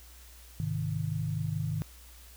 sine chord, Ab major, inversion none, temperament equal, 103.83 / 130.81 / 155.56 Hz, Ab2 / C3 / Eb3, 0 / 0 / 0 cents, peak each -34 / -36 / -32 dBFS, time 0.6-1.82 s, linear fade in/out 0 ms, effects added 60 Hz sine -51 dBFS peak until 2.36 s + white hiss -55 dBFS RMS until 2.36 s

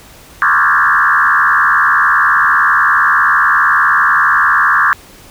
sine tone with frequency modulation, 1396.9 Hz, F6, in tune, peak -7 dBFS, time 0.42-4.93 s, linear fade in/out 0 ms, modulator 75.4 Hz, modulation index 4.5, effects pink hiss -39 dBFS RMS until 5.3 s

